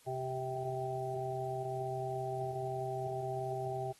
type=harmonic tone; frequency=130 Hz; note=C3; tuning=11 cents flat; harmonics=1 / 3 / 5 / 6; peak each=-41 / -40 / -41 / -40 dBFS; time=0.06-3.93 s; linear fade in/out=20 ms; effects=white hiss -63 dBFS RMS until 3.99 s + AAC 32 kbps

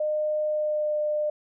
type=tone with pitch glide; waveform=sine; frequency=609 to 602 Hz; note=D#5 to D5; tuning=-37 to +43 cents; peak=-23 dBFS; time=0-1.3 s; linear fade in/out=5 ms; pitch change=-20 cents; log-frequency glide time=0.46-0.98 s; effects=none

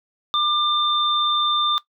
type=tone pair together; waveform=sine; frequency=1195 / 3581 Hz; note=D6 / A7; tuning=+30 / +30 cents; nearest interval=octave + perfect fifth; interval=1900 cents; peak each=-20 dBFS; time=0.34-1.78 s; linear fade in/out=0 ms; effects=noise-tail reverb RT60 0.1 s tail -17 dB re dry

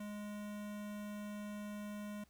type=tone with notch filter; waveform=square; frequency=207.7 Hz; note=G#3; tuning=in tune; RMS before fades=-45 dBFS; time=0-2.24 s; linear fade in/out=5 ms; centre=4600 Hz; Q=1.9; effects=added 60 Hz sine -70 dBFS peak until 2.29 s + pink hiss -72 dBFS RMS until 2.29 s

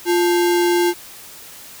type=tone with sample-and-hold; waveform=sine; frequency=349.2 Hz; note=F4; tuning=in tune; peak=-13 dBFS; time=0.05-0.94 s; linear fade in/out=50 ms; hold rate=1225 Hz; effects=white hiss -39 dBFS RMS until 1.8 s

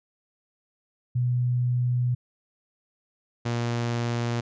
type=tone pair in turn; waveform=sine / sawtooth; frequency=123.47 / 118.55 Hz; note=B2 / A#2; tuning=0 / +30 cents; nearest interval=minor second; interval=70 cents; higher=first; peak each=-21 dBFS; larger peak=neither; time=1.15-2.15 / 3.45-4.41 s; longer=first; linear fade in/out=10 ms; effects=resampled to 16000 Hz

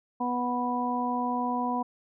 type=harmonic tone; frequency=246 Hz; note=B3; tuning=7 cents flat; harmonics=1 / 2 / 3 / 4; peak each=-30 / -38 / -32 / -30 dBFS; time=0.2-1.83 s; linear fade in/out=10 ms; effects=none

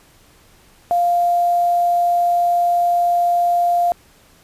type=tone with quantisation; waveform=sine; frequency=698.5 Hz; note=F5; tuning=in tune; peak=-13 dBFS; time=0.91-3.92 s; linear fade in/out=0 ms; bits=6; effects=pink hiss -51 dBFS RMS until 4.43 s + resampled to 32000 Hz

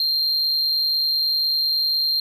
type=tone with amplitude modulation; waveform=triangle; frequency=4186 Hz; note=C8; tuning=in tune; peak=-15 dBFS; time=0-2.2 s; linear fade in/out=2 ms; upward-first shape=sine; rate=150 Hz; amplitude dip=45%; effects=none

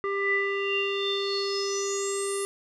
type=tone with low-pass filter sweep; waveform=square; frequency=396.6 Hz; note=G4; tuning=20 cents sharp; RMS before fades=-28 dBFS; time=0.04-2.45 s; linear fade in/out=0 ms; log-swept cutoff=1600 to 10000 Hz; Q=9.8; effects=none

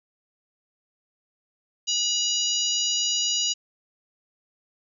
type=harmonic tone; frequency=968 Hz; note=B5; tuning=35 cents flat; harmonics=3 / 4 / 5 / 6 / 7; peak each=-26 / -31 / -29 / -31 / -28 dBFS; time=1.87-3.54 s; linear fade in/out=20 ms; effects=none

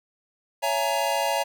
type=chord; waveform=square; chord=A# half-diminished seventh; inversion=first; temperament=just; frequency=559.4 / 671.3 / 839.1 / 932.3 Hz; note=C#5 / E5 / G#5 / A#5; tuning=+16 / +31 / +18 / 0 cents; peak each=-29 dBFS; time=0.62-1.44 s; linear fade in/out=20 ms; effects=none

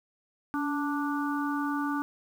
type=harmonic tone with a mistuned harmonic; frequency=293.7 Hz; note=D4; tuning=in tune; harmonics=1 / 3 / 4 / 5; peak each=-29 / -36 / -35 / -37 dBFS; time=0.54-2.02 s; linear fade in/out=0 ms; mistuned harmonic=1; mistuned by=-46 cents; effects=9-bit

